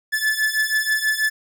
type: beating tone pair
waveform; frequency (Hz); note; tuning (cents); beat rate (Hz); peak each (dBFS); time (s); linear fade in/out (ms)
45% pulse; 1733 / 1739.2; A6 / A6; -27 / -21; 6.2; -22 / -21; 0.12-1.3; 20
effects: none